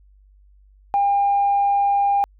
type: tone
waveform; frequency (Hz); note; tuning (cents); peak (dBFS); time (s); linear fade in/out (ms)
sine; 803; G5; +41; -14; 0.94-2.24; 0
effects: tanh soft clip ceiling -11 dBFS + added 49 Hz sine -49 dBFS peak until 2.39 s